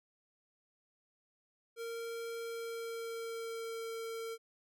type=tone with pitch glide; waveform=square; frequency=461.8 to 454.4 Hz; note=A#4 to A#4; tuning=-16 to -44 cents; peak=-40 dBFS; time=1.76-4.38 s; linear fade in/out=50 ms; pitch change=-28 cents; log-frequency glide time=2.39-3.95 s; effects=none